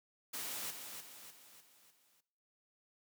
white noise with echo, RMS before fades -42 dBFS, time 0.33-0.71 s, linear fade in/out 10 ms, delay 300 ms, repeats 5, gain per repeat -6 dB, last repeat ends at 2.21 s, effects noise-tail reverb RT60 0.6 s tail -18 dB re dry + high-pass 150 Hz 12 dB/octave

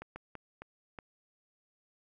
slowing click train, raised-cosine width 0.5 ms, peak -28 dBFS, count 5, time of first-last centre 0.02-0.988 s, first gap 140 ms, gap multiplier 1.38, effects none

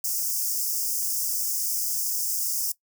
white high-pass noise, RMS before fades -27 dBFS, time 0.04-2.72 s, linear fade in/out 5 ms, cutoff 5000 Hz, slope 96 dB/octave, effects noise-tail reverb RT60 0.1 s tail -19 dB re dry

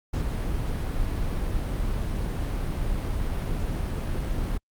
brown noise, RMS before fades -27 dBFS, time 0.13-4.58 s, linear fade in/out 10 ms, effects Opus 48 kbps

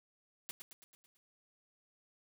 white noise with echo, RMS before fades -44 dBFS, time 0.49-0.51 s, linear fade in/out 0 ms, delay 110 ms, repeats 6, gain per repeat -5 dB, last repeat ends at 1.17 s, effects none

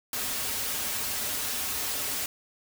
white noise with comb filter, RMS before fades -31 dBFS, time 0.13-2.26 s, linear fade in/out 2 ms, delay 5.9 ms, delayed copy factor -0.7, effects none

